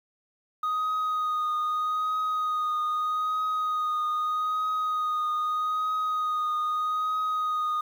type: tone with vibrato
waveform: sine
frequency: 1244.5 Hz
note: D#6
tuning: in tune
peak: -22 dBFS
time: 0.63-7.81 s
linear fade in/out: 5 ms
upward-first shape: triangle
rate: 0.8 Hz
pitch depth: 22 cents each way
effects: tanh soft clip ceiling -24 dBFS + 9-bit